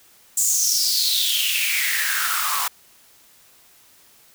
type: noise with high-pass filter sweep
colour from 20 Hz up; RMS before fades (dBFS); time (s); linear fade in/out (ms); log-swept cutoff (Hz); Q
white; -21; 0.37-2.68; 5; 7600 to 970; 6.6
effects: white hiss -53 dBFS RMS until 4.34 s